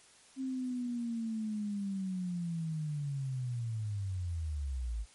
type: linear sweep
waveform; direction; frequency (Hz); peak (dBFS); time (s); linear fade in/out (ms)
sine; down; 266.7 to 51.4; -33; 0.36-5.06; 50
effects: white hiss -60 dBFS RMS until 5.14 s + MP3 48 kbps